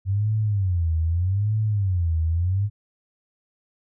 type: tone with vibrato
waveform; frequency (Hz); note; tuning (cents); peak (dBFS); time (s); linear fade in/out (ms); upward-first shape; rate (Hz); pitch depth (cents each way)
sine; 93.5; F#2; +19; -19; 0.05-2.7; 50; sine; 0.81; 260
effects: none